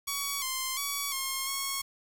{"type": "tone with pitch steps", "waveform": "5% pulse", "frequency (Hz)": [1127, 1047, 1132, 1071, 1095], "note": ["C#6", "C6", "C#6", "C6", "C#6"], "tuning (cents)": [28, 1, 36, 40, -22], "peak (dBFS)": -19, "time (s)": [0.07, 1.82], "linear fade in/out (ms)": 10, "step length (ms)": 350, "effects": ["8-bit"]}